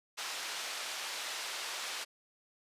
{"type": "band-pass noise", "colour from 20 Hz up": "white", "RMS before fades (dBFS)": -40, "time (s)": [0.17, 2.05], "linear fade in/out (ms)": 20, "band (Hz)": [610, 5200], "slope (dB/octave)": 12, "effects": ["resampled to 32000 Hz"]}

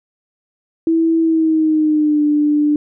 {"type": "tone with pitch glide", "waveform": "sine", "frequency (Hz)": [327.3, 296.7], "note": ["E4", "D4"], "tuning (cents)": [-12, 18], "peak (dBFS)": -11, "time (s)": [0.87, 2.76], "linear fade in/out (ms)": 2, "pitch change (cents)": -170, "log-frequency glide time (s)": [1.2, 2.23], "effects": []}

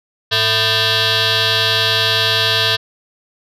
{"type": "tone with frequency modulation", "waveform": "sine", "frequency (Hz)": 107.6, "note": "A2", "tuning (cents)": -38, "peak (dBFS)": -10, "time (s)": [0.31, 2.77], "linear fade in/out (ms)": 20, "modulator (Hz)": 555, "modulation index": 7.8, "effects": ["tanh soft clip ceiling -11 dBFS"]}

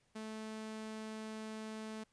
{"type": "tone", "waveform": "sawtooth", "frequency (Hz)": 218.2, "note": "A3", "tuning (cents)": -14, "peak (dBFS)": -39, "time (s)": [0.15, 2.04], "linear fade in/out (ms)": 10, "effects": ["pink hiss -75 dBFS RMS until 2.12 s", "resampled to 22050 Hz"]}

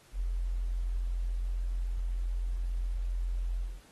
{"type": "tone with ADSR envelope", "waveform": "sine", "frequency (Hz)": 43.57, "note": "F1", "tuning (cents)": -3, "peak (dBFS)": -27, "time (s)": [0.12, 3.82], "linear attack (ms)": 88, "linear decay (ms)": 4, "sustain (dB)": -2, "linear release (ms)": 230, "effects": ["pink hiss -60 dBFS RMS until 3.91 s", "AAC 32 kbps"]}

